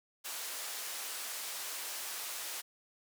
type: band-pass noise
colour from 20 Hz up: white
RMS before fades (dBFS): -41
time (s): 0.24-2.62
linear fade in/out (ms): 20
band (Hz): 530 to 14000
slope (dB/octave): 12
effects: none